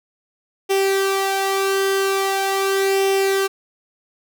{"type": "tone with flanger", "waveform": "sawtooth", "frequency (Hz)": 389.3, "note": "G4", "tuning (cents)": -12, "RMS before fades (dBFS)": -19, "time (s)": [0.69, 3.48], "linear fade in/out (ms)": 20, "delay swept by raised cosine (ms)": [0.35, 1.95], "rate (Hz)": 0.42, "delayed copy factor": 0.5, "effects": []}